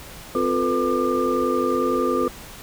sine tone cluster, 259.5 / 353.3 / 445.5 / 496.5 / 1195 Hz, C4 / F4 / A4 / B4 / D6, -14 / +20 / +22 / +9 / +30 cents, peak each -25 dBFS, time 0.35-2.28 s, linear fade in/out 2 ms, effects pink hiss -40 dBFS RMS until 2.62 s

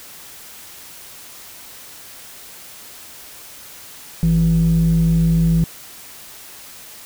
sine tone pair together, 52.03 / 165.2 Hz, G#1 / E3, +4 / +4 cents, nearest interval octave + minor sixth, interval 2000 cents, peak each -18 / -11 dBFS, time 4.23-5.64 s, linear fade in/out 0 ms, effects tanh soft clip ceiling -9 dBFS + white hiss -39 dBFS RMS until 7.05 s

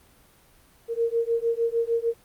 sine beating tone pair, 459.9 / 466.5 Hz, A#4 / A#4, -23 / +1 cents, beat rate 6.6 Hz, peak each -25 dBFS, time 0.88-2.14 s, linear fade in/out 50 ms, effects pink hiss -57 dBFS RMS until 2.24 s + Opus 32 kbps

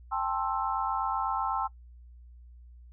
sine chord, A minor seventh, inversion third, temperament just, 792 / 880 / 1056 / 1320 Hz, G5 / A5 / C6 / E6, +18 / 0 / +16 / +2 cents, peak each -33 dBFS, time 0.11-1.68 s, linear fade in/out 20 ms, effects noise-tail reverb RT60 0.1 s tail -20 dB re dry + added 60 Hz sine -48 dBFS peak until 2.92 s

